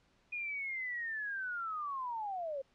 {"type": "linear sweep", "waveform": "sine", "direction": "down", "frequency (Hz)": [2462, 523.3], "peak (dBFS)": -36, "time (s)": [0.32, 2.62], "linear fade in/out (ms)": 10, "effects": ["pink hiss -71 dBFS RMS until 2.74 s", "low-pass 5000 Hz 12 dB/octave"]}